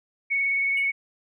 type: tone with vibrato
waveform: sine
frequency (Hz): 2217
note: C#7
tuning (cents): 0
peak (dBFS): -21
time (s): 0.3-0.92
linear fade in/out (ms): 20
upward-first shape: triangle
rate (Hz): 19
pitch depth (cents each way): 21
type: tone with exponential decay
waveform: triangle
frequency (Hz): 2893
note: F#7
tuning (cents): -40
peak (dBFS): -29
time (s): 0.77-0.92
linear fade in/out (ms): 5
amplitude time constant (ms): 32
effects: none